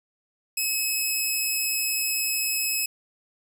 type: tone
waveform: 10% pulse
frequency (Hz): 2573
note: E7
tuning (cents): -43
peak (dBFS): -15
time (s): 0.57-2.86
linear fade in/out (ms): 5
effects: none